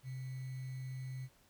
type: tone with sample-and-hold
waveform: sine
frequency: 130 Hz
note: C3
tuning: 11 cents flat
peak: -40 dBFS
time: 0.03-1.29 s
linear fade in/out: 50 ms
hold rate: 2100 Hz
effects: pink hiss -68 dBFS RMS until 1.49 s